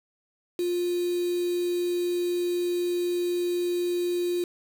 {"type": "tone with quantisation", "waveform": "sine", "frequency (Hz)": 352, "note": "F4", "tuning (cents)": 14, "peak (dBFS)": -24, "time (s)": [0.59, 4.44], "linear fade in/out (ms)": 2, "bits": 6, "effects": []}